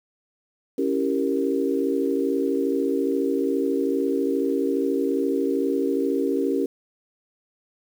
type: chord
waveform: sine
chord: C# diminished seventh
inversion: none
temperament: equal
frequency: 277.2 / 329.6 / 392 / 466.2 Hz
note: C#4 / E4 / G4 / Bb4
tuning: 0 / 0 / 0 / 0 cents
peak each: -24 / -29 / -25 / -27 dBFS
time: 0.78-6.66 s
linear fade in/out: 5 ms
effects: 8-bit